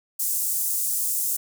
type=high-pass noise; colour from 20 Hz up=pink; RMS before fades=-25 dBFS; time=0.19-1.37 s; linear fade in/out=10 ms; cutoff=7900 Hz; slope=24 dB/octave; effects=none